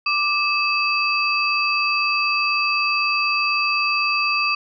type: tone cluster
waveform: sine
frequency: 1175 / 2597 / 4679 Hz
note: D6 / E7 / D8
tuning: +1 / -26 / -7 cents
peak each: -22 / -20 / -25 dBFS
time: 0.06-4.55 s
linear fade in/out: 5 ms
effects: none